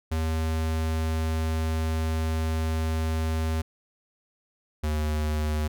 square tone pair in turn, 80 / 76.28 Hz, D#2 / D#2, +49 / -34 cents, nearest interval minor second, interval 83 cents, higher first, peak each -25 dBFS, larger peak neither, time 0.11-3.62 / 4.83-5.68 s, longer first, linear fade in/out 10 ms, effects none

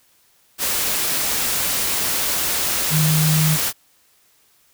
sine tone in noise, 155.56 Hz, D#3, in tune, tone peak -15 dBFS, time 2.9-3.58 s, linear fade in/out 50 ms, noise white, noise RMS -21 dBFS, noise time 0.58-3.73 s, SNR +3 dB, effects white hiss -58 dBFS RMS until 4.73 s

